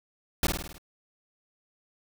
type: noise with echo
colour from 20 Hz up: pink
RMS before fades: -24 dBFS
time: 0.43-0.47 s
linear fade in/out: 2 ms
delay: 52 ms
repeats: 6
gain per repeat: -4 dB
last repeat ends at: 0.782 s
effects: none